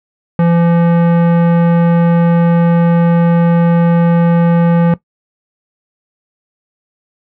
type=tone with tanh clipping; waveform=sine; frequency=170 Hz; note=F3; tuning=46 cents flat; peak=-9 dBFS; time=0.39-4.94 s; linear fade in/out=2 ms; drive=17 dB; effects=noise-tail reverb RT60 0.1 s tail -17 dB re dry